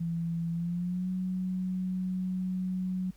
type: tone with pitch glide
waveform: sine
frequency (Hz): 167.5 to 184.78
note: E3 to F#3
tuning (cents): +28 to -2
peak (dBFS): -29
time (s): 0-3.11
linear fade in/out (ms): 10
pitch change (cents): +170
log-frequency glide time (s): 0.52-1.09
effects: added 50 Hz sine -56 dBFS peak until 3.16 s + pink hiss -64 dBFS RMS until 3.16 s